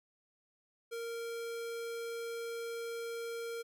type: tone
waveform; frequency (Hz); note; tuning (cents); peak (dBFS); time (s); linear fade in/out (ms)
square; 463.8; A#4; -9; -39; 0.91-3.63; 20
effects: none